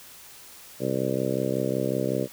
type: harmonic tone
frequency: 65.41 Hz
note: C2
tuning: in tune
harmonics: 2 / 3 / 4 / 5 / 6 / 7 / 8 / 9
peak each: -32 / -32 / -32 / -32 / -32 / -32 / -32 / -32 dBFS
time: 0.79-2.28 s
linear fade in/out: 50 ms
effects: white hiss -47 dBFS RMS until 2.32 s